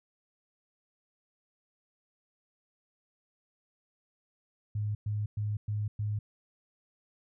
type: tone bursts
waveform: sine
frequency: 105 Hz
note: G#2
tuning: 19 cents sharp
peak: -29 dBFS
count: 5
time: 4.75-6.19 s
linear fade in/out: 5 ms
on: 200 ms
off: 110 ms
effects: none